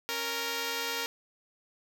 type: tone pair together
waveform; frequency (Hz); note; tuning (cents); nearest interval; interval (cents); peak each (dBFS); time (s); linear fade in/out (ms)
5% pulse; 277.2 / 465.3; C#4 / A#4; 0 / -3; major sixth; 897; -29 / -20; 0.09-1.06; 0
effects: none